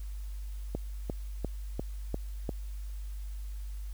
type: click train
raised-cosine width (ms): 2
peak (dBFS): -19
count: 6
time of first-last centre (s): 0.75-2.492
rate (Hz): 2.87
effects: added 50 Hz sine -36 dBFS peak until 3.93 s + white hiss -59 dBFS RMS until 3.93 s